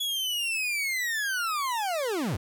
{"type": "linear sweep", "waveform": "40% pulse", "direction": "down", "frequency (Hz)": [3399, 68.2], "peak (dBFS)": -26, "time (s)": [0, 2.37], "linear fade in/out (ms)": 10, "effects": ["11-bit"]}